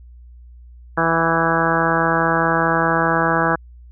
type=harmonic tone with a mistuned harmonic; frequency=164.81 Hz; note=E3; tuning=in tune; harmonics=1 / 2 / 3 / 4 / 5 / 6 / 7 / 8 / 9 / 10; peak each=-24 / -24 / -24 / -24 / -24 / -24 / -24 / -24 / -24 / -24 dBFS; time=0.97-3.56 s; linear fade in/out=10 ms; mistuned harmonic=9; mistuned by=+17 cents; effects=added 60 Hz sine -39 dBFS peak until 3.91 s